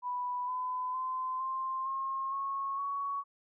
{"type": "tone with pitch steps", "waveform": "sine", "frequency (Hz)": [987.8, 1008.6, 1029.7, 1051.4, 1073.5, 1096, 1119.1], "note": ["B5", "B5", "C6", "C6", "C6", "C#6", "C#6"], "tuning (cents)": [0, 36, -28, 8, 44, -20, 16], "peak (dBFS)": -32, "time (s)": [0.02, 3.24], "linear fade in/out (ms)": 50, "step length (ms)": 460, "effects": []}